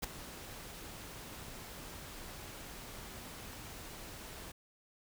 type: noise with ADSR envelope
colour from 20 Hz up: pink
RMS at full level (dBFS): -33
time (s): 0.02-4.52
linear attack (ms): 21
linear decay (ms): 6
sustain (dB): -15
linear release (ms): 8
effects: none